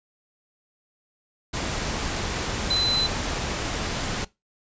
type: tone in noise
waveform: sine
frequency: 4033 Hz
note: B7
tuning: 36 cents sharp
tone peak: -20 dBFS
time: 2.7-3.07 s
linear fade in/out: 10 ms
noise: pink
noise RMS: -28 dBFS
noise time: 1.53-4.25 s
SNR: +5 dB
effects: noise-tail reverb RT60 0.2 s tail -20 dB re dry + resampled to 16000 Hz